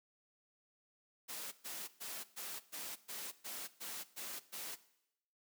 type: noise bursts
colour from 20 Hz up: white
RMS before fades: -45 dBFS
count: 10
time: 1.28-4.76 s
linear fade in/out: 20 ms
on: 240 ms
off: 120 ms
effects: noise-tail reverb RT60 0.8 s tail -17 dB re dry + high-pass 200 Hz 12 dB/octave